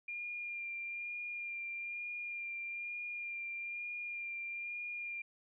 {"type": "tone with vibrato", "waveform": "sine", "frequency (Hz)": 2401, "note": "D7", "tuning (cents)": 38, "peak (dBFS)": -39, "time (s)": [0.08, 5.22], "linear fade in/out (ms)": 5, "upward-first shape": "sine", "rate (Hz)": 1.1, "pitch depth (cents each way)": 17, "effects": []}